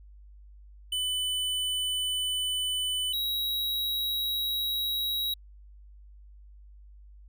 square tone pair in turn, 3000 / 3852 Hz, F#7 / B7, +23 / -44 cents, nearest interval major third, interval 433 cents, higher second, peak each -28 dBFS, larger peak neither, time 0.92-3.13 / 3.13-5.34 s, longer neither, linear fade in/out 5 ms, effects added 50 Hz sine -48 dBFS peak until 7.28 s

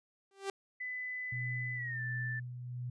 sawtooth tone with exponential growth, 392 Hz, G4, in tune, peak -28 dBFS, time 0.31-0.5 s, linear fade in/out 2 ms, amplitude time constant 41 ms
sine tone with pitch glide, 2004 to 1764.9 Hz, B6 to A6, +25 to +5 cents, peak -37 dBFS, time 0.8-2.4 s, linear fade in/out 10 ms, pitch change -220 cents, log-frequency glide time 1.75-2.01 s
sine tone with tremolo, 123.47 Hz, B2, in tune, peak -36 dBFS, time 1.32-2.9 s, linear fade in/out 5 ms, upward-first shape sine, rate 1.4 Hz, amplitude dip 45%
effects resampled to 22050 Hz

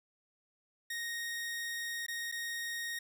sawtooth tone with dropouts, 1864.7 Hz, A#6, in tune, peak -33 dBFS, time 0.9-2.99 s, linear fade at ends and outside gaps 5 ms, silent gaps 2.065-2.082 / 2.316-2.322 s, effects none

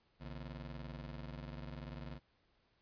25% pulse ring-modulated tone, 97.7 Hz, G2, 5 cents flat, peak -38 dBFS, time 0.19-2.2 s, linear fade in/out 50 ms, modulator 38.6 Hz, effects pink hiss -75 dBFS RMS until 2.81 s + resampled to 11025 Hz

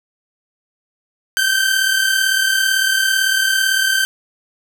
sawtooth tone pair together, 1542 / 1579.9 Hz, G6 / G6, -29 / +13 cents, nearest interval unison, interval 42 cents, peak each -12 / -15 dBFS, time 1.37-4.05 s, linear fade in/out 0 ms, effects none

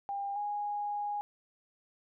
sine tone pair in turn, 800 / 824.9 Hz, G5 / G#5, +35 / -12 cents, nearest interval minor second, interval 53 cents, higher second, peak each -33 / -32 dBFS, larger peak second, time 0.09-0.36 / 0.36-1.21 s, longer second, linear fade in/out 0 ms, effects none

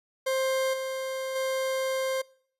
40% pulse tone with level steps, 527 Hz, C5, 12 cents sharp, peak -24 / -30 / -26 dBFS, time 0.26-2.22 s, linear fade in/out 10 ms, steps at 0.73 / 1.35 s, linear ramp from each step 10 ms, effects noise-tail reverb RT60 0.6 s tail -24 dB re dry + resampled to 32000 Hz

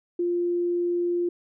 sine tone, 349.2 Hz, F4, in tune, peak -22 dBFS, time 0.19-1.29 s, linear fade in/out 5 ms, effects none

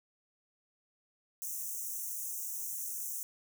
white high-pass noise, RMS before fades -39 dBFS, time 1.42-3.23 s, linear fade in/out 0 ms, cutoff 5800 Hz, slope 96 dB/octave, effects none

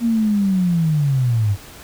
sine linear sweep, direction down, 237.5 to 96.3 Hz, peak -14 dBFS, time 0-1.57 s, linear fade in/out 50 ms, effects pink hiss -40 dBFS RMS until 1.83 s

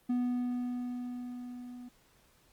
triangle tone with level ramp, 246.3 Hz, B3, 5 cents flat, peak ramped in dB -25 to -42 dBFS, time 0.09-1.89 s, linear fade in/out 10 ms, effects pink hiss -66 dBFS RMS until 2.52 s + Opus 32 kbps

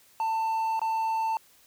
triangle tone with dropouts, 892 Hz, A5, 23 cents sharp, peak -23 dBFS, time 0.2-1.37 s, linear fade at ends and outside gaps 1 ms, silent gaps 0.794-0.816 s, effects white hiss -59 dBFS RMS until 1.66 s

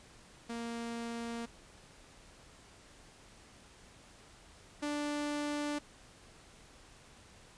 sawtooth tone pair in turn, 233.1 / 293.7 Hz, A#3 / D4, 0 / 0 cents, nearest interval major third, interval 400 cents, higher second, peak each -34 / -30 dBFS, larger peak second, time 0.49-1.46 / 4.82-5.79 s, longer neither, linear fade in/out 10 ms, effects pink hiss -58 dBFS RMS until 7.57 s + resampled to 22050 Hz

